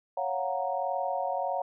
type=chord; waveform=sine; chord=Gb major seventh; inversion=second; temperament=equal; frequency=554.4 / 698.5 / 740 / 932.3 Hz; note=Db5 / F5 / Gb5 / Bb5; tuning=0 / 0 / 0 / 0 cents; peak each=-33 / -34 / -32 / -35 dBFS; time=0.17-1.62 s; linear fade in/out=5 ms; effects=none